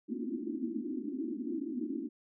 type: band-pass noise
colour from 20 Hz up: white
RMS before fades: -37 dBFS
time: 0.08-2.09 s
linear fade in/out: 20 ms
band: 220 to 350 Hz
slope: 96 dB/octave
effects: none